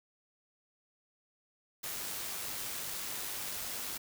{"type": "noise with amplitude modulation", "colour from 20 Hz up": "white", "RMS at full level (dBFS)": -38, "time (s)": [1.83, 3.98], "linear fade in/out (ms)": 10, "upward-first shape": "sine", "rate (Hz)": 99.8, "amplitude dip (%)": 30, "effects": []}